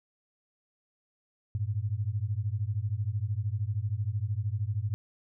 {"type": "beating tone pair", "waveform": "sine", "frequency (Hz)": [98, 111], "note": ["G2", "A2"], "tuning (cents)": [0, 16], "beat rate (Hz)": 13, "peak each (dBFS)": -31, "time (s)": [1.55, 4.94], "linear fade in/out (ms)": 0, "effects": []}